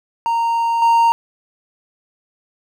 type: tone with level steps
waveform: triangle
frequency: 926 Hz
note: A#5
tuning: 12 cents flat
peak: -13 / -8 dBFS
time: 0.26-1.12 s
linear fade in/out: 0 ms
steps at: 0.82 s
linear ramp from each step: 2 ms
effects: none